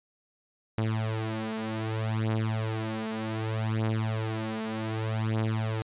sawtooth beating tone pair, 110 / 110.65 Hz, A2 / A2, 0 / +10 cents, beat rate 0.65 Hz, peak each -27 dBFS, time 0.78-5.82 s, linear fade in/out 0 ms, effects resampled to 8000 Hz

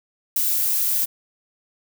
violet noise with ADSR envelope, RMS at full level -19 dBFS, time 0.36-1.06 s, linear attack 5 ms, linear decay 12 ms, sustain -2 dB, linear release 17 ms, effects none

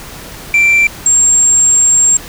sine tone pair in turn, 2349 / 7458 Hz, D7 / A#8, 0 / 0 cents, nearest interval octave + minor sixth, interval 2000 cents, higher second, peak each -3 dBFS, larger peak neither, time 0.54-0.87 / 1.06-2.17 s, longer second, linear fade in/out 2 ms, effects tanh soft clip ceiling -5 dBFS + pink hiss -30 dBFS RMS until 2.28 s

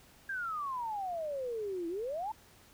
sine exponential two-way sweep, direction down then up, 1623 to 327.3 to 911 Hz, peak -34 dBFS, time 0.29-2.32 s, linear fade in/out 5 ms, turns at 1.88 s, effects pink hiss -60 dBFS RMS until 2.73 s

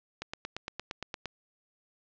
click train, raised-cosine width 0.2 ms, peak -18 dBFS, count 10, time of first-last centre 0.22-1.257 s, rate 8.68 Hz, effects low-pass 5000 Hz 12 dB/octave

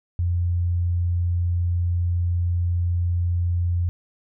sine tone, 87.31 Hz, F2, in tune, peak -19 dBFS, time 0.19-3.89 s, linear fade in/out 0 ms, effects none

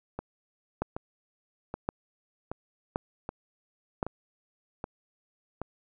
two click trains, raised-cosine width 1 ms, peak -14 / -20 dBFS, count 4 / 8, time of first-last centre 0.82-4.029 / 0.19-5.616 s, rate 0.935 / 1.29 Hz, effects none

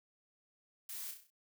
blue noise with echo, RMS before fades -45 dBFS, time 0.89-1.11 s, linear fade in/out 2 ms, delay 32 ms, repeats 6, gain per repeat -5 dB, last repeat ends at 1.302 s, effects none

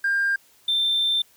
triangle tone pair in turn, 1600 / 3569 Hz, G6 / A7, +35 / +24 cents, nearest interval octave + major second, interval 1389 cents, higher second, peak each -16 dBFS, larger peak neither, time 0.04-0.36 / 0.68-1.22 s, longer second, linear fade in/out 5 ms, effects tanh soft clip ceiling -16 dBFS + white hiss -57 dBFS RMS until 1.36 s

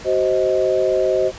sine chord, C diminished, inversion second, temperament just, 376.7 / 523.3 / 627.9 Hz, Gb4 / C5 / Eb5, +31 / 0 / +16 cents, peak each -19 dBFS, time 0.04-1.32 s, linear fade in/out 50 ms, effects pink hiss -37 dBFS RMS until 1.38 s + resampled to 16000 Hz

